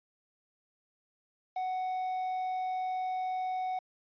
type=tone with quantisation; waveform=triangle; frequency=743 Hz; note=F#5; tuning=7 cents sharp; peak=-29 dBFS; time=1.56-3.79 s; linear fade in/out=5 ms; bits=9; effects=resampled to 11025 Hz